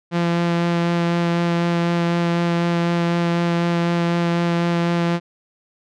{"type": "tone with vibrato", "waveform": "sawtooth", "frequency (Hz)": 171.1, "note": "F3", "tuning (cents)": -35, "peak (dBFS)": -13, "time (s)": [0.11, 5.2], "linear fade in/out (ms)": 50, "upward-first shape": "sine", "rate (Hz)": 4, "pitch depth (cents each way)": 9, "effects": ["low-pass 4000 Hz 12 dB/octave"]}